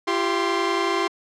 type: tone cluster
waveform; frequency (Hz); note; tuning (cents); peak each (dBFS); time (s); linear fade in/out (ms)
sawtooth; 340.1 / 391.5 / 1050; F4 / G4 / C6; -46 / -2 / +6; -21; 0.07-1.08; 10
effects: low-pass 5000 Hz 12 dB/octave